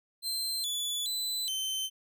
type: tone with pitch steps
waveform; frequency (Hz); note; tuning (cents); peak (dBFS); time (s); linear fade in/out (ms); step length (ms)
sawtooth; 4123 / 3447 / 4010 / 3085; C8 / A7 / B7 / G7; -26 / -36 / +26 / -28; -28; 0.22-1.9; 50; 420
effects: none